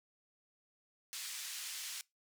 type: band-pass noise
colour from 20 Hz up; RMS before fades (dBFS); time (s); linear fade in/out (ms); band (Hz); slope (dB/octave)
white; -44; 1.13-2.01; 0; 2000 to 8600; 12
effects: noise-tail reverb RT60 0.2 s tail -23 dB re dry